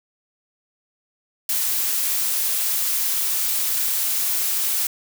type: noise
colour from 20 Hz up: blue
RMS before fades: -22 dBFS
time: 1.49-4.87 s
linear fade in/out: 2 ms
effects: none